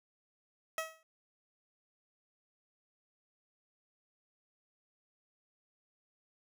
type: tone with exponential decay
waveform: 15% pulse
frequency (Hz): 642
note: E5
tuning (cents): -46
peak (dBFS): -25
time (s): 0.78-1.03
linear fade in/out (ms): 1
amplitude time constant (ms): 53
effects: none